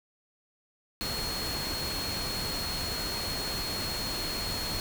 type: tone in noise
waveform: sine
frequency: 4300 Hz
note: C8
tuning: 47 cents sharp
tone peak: -34 dBFS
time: 1.01-4.8 s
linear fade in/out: 0 ms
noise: pink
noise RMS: -35 dBFS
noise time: 1.01-4.8 s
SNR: -2 dB
effects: none